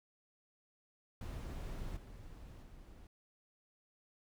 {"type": "noise with level steps", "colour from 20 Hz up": "brown", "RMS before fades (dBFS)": [-43, -52, -55], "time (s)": [1.21, 3.07], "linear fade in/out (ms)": 2, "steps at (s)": [1.96, 2.62], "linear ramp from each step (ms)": 10, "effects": []}